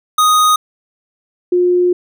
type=tone pair in turn; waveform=square / sine; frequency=1244.5 / 357 Hz; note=D#6 / F4; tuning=0 / +38 cents; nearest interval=octave + minor seventh; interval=2162 cents; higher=first; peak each=-9 dBFS; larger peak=neither; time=0.18-0.56 / 1.52-1.93 s; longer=second; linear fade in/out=5 ms; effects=none